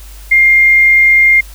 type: tone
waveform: sine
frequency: 2115 Hz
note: C7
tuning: 18 cents sharp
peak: -4 dBFS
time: 0.31-1.41 s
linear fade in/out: 10 ms
effects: added 50 Hz sine -30 dBFS peak until 1.54 s + white hiss -39 dBFS RMS until 1.54 s